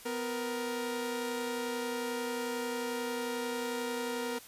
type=tone pair together; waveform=sawtooth; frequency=250 / 468.8 Hz; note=B3 / A#4; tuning=+21 / +10 cents; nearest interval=major seventh; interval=1089 cents; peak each=-34 / -31 dBFS; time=0.05-4.39 s; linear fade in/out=10 ms; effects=white hiss -52 dBFS RMS until 4.47 s + resampled to 32000 Hz